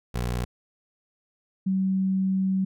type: tone pair in turn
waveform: 20% pulse / sine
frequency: 60.7 / 190.28 Hz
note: B1 / F#3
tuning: -29 / +49 cents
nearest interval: octave + minor sixth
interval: 1978 cents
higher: second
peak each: -21 / -21 dBFS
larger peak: neither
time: 0.14-0.45 / 1.66-2.65 s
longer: second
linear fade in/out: 10 ms
effects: none